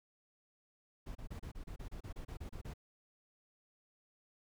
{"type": "noise bursts", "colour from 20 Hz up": "brown", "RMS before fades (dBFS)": -45, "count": 14, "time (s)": [1.06, 2.738], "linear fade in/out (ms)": 10, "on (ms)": 92, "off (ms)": 30, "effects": []}